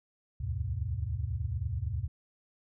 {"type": "tone cluster", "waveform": "sine", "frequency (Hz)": [69.5, 79.1, 98, 121.8], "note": ["C#2", "D#2", "G2", "B2"], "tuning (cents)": [5, 29, 0, -24], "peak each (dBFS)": [-37, -36, -35, -37], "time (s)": [0.4, 2.08], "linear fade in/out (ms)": 10, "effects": []}